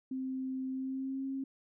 sine tone with pitch glide, 261.6 to 269 Hz, C4 to C4, 0 to +48 cents, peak -34 dBFS, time 0.11-1.44 s, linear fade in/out 5 ms, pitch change +48 cents, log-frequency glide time 0.7-1.25 s, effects none

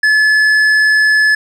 sine tone with tanh clipping, 1721 Hz, A6, 39 cents flat, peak -9 dBFS, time 0.03-1.35 s, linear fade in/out 5 ms, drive 8 dB, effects none

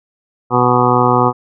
harmonic tone, 123.47 Hz, B2, in tune, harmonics 1 / 2 / 3 / 4 / 6 / 7 / 8 / 9 / 10, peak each -18 / -18 / -18 / -18 / -18 / -18 / -18 / -18 / -18 dBFS, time 0.5-1.33 s, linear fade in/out 50 ms, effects none

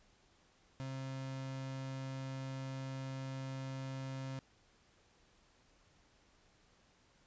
35% pulse tone, 133.3 Hz, C3, 33 cents sharp, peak -39 dBFS, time 0.8-4.39 s, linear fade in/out 0 ms, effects pink hiss -69 dBFS RMS until 7.26 s + resampled to 16000 Hz

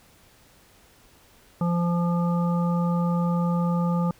harmonic tone, 172.8 Hz, F3, 18 cents flat, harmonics 1 / 3 / 5 / 7, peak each -21 / -32 / -34 / -34 dBFS, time 1.61-4.11 s, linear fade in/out 2 ms, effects pink hiss -56 dBFS RMS until 4.19 s

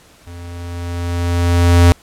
square tone with level ramp, 86.7 Hz, F2, 12 cents flat, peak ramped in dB -32 to -5 dBFS, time 0.27-1.92 s, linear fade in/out 0 ms, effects pink hiss -47 dBFS RMS until 2.02 s + low-pass 12000 Hz 12 dB/octave

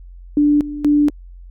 sine tone with tremolo, 293.7 Hz, D4, in tune, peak -10 dBFS, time 0.37-1.1 s, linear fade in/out 2 ms, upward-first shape square, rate 2.1 Hz, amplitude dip 80%, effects added 44 Hz sine -35 dBFS peak until 1.5 s

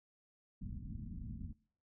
pink low-pass noise, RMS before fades -45 dBFS, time 0.61-1.53 s, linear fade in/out 10 ms, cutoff 250 Hz, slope 48 dB/octave, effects noise-tail reverb RT60 0.5 s tail -21 dB re dry

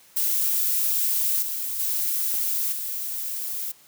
violet noise with level steps, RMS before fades -23 / -29 / -25 / -30 dBFS, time 0.16-3.72 s, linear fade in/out 10 ms, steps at 1.42 / 1.79 / 2.72 s, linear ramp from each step 5 ms, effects white hiss -54 dBFS RMS until 3.87 s + high-pass 80 Hz 12 dB/octave

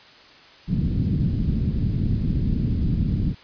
white low-pass noise, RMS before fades -22 dBFS, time 0.67-3.35 s, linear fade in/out 50 ms, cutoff 210 Hz, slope 24 dB/octave, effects white hiss -48 dBFS RMS until 3.43 s + resampled to 11025 Hz

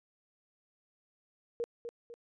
sine tone with echo, 470 Hz, A#4, 14 cents sharp, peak -31 dBFS, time 1.6-1.64 s, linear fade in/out 0 ms, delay 250 ms, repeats 2, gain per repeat -7 dB, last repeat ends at 2.14 s, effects resampled to 22050 Hz

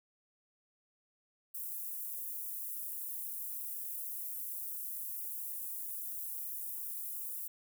pink high-pass noise, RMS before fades -41 dBFS, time 1.54-7.48 s, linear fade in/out 10 ms, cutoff 12000 Hz, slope 24 dB/octave, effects none

